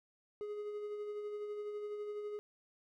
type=tone with tremolo; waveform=triangle; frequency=417 Hz; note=G#4; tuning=7 cents sharp; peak=-36 dBFS; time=0.41-2.39 s; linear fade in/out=0 ms; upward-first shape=sine; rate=12 Hz; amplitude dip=35%; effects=none